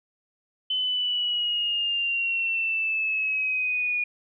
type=exponential sweep; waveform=sine; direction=down; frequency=3041 to 2442 Hz; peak=-23 dBFS; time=0.7-4.04 s; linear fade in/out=5 ms; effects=none